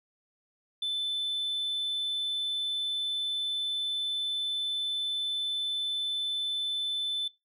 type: tone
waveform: sine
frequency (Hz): 3520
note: A7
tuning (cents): 0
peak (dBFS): -26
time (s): 0.82-7.28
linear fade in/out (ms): 5
effects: noise-tail reverb RT60 0.2 s tail -21 dB re dry + tanh soft clip ceiling -27 dBFS